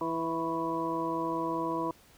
harmonic tone with a mistuned harmonic, 164.81 Hz, E3, in tune, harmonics 1 / 2 / 3 / 4 / 6 / 7, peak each -43 / -33 / -38 / -39 / -33 / -41 dBFS, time 0.01-1.91 s, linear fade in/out 2 ms, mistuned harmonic 7, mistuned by -76 cents, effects pink hiss -59 dBFS RMS until 2.17 s

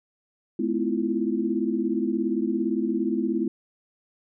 sine tone cluster, 214.4 / 252.5 / 324.6 / 341.9 Hz, A3 / B3 / E4 / F4, -45 / +39 / -27 / -37 cents, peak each -28 dBFS, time 0.59-3.48 s, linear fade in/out 5 ms, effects none

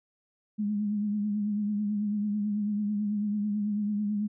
sine tone with vibrato, 207.7 Hz, G#3, in tune, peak -26 dBFS, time 0.58-4.28 s, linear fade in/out 20 ms, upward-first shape triangle, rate 9.1 Hz, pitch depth 51 cents each way, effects none

